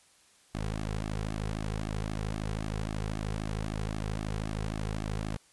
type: tone with flanger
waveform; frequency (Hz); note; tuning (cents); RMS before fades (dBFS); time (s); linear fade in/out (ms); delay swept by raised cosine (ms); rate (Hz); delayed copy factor
sawtooth; 53; G#1; +36; -34; 0.54-5.37; 10; 2 to 3.4; 3.8; -1
effects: white hiss -62 dBFS RMS until 5.52 s + resampled to 24000 Hz